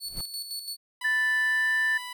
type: tone with tremolo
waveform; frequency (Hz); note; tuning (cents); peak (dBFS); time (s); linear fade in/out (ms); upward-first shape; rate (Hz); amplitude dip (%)
sawtooth; 4435; C#8; 0; -29; 0-0.77; 50; square; 5.9; 55
type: noise with exponential growth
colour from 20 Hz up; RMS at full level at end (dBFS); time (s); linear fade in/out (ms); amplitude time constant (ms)
brown; -31; 0.03-0.21; 1; 39
type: tone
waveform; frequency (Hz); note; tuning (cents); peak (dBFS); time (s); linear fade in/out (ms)
15% pulse; 991; B5; +6; -29; 1.01-2.13; 5
type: tone with pitch glide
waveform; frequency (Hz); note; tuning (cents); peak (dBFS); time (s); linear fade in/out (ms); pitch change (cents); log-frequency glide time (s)
sine; 1760 to 1771.2; A6 to A6; 0 to +11; -22; 1.04-1.98; 10; +11; 1.41-1.69
effects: none